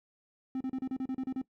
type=tone bursts; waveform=triangle; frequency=261.7 Hz; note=C4; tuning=in tune; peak=-29 dBFS; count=10; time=0.55-1.416 s; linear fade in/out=2 ms; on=56 ms; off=34 ms; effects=noise-tail reverb RT60 0.1 s tail -19 dB re dry